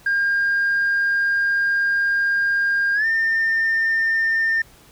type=tone with pitch glide; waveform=sine; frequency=1609 to 1806 Hz; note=G6 to A6; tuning=+45 to +45 cents; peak=-15 dBFS; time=0.06-4.62 s; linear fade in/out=5 ms; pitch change=+200 cents; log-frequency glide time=2.94-3.06 s; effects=tanh soft clip ceiling -14 dBFS + pink hiss -50 dBFS RMS until 4.91 s